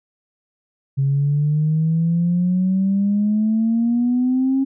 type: exponential sweep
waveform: sine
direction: up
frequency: 135.4 to 271.8 Hz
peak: -14 dBFS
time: 0.97-4.65 s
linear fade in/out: 20 ms
effects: tanh soft clip ceiling -10 dBFS